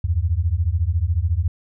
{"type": "beating tone pair", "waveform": "sine", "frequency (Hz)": [77.78, 91.78], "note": ["D#2", "F#2"], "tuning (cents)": [0, -14], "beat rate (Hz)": 14, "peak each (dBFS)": -20, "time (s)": [0.04, 1.48], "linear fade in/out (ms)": 5, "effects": []}